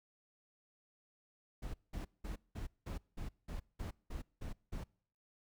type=noise bursts; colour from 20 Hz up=brown; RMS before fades=-42 dBFS; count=11; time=1.62-4.84 s; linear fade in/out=10 ms; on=120 ms; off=190 ms; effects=noise-tail reverb RT60 0.6 s tail -26 dB re dry